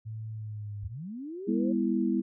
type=tone with pitch glide; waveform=sine; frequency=110 to 102.04 Hz; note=A2 to G#2; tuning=0 to -30 cents; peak=-35 dBFS; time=0.05-0.92 s; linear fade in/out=20 ms; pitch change=-130 cents; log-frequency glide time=0.31-0.8 s
type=linear sweep; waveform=sine; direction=up; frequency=55 to 549 Hz; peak=-36 dBFS; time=0.82-1.73 s; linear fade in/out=20 ms
type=chord; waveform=sine; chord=E major; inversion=first; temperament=equal with one note detuned; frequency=202.6 / 246.9 / 329.6 Hz; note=G#3 / B3 / E4; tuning=-43 / 0 / 0 cents; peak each=-29 dBFS; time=1.47-2.22 s; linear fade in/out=20 ms
effects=none